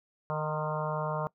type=harmonic tone with a mistuned harmonic; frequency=153.8 Hz; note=D#3; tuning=20 cents flat; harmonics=1 / 3 / 4 / 5 / 6 / 7 / 8 / 9; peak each=-34 / -39 / -35 / -42 / -38 / -38 / -42 / -44 dBFS; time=0.3-1.27 s; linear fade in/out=0 ms; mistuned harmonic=7; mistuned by=-29 cents; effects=noise-tail reverb RT60 0.1 s tail -21 dB re dry